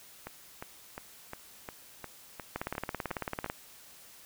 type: two click trains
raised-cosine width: 0.5 ms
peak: -24 / -18 dBFS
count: 10 / 18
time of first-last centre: 0.27-3.461 / 2.56-3.499 s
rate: 2.82 / 18.1 Hz
effects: white hiss -54 dBFS RMS until 4.25 s